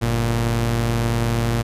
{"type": "tone pair together", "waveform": "sawtooth", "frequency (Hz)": [49, 116.54], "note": ["G1", "A#2"], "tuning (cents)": [0, 0], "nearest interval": "octave + minor third", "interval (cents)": 1500, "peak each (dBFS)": [-21, -15], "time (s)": [0.01, 1.63], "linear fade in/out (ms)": 20, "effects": ["resampled to 32000 Hz"]}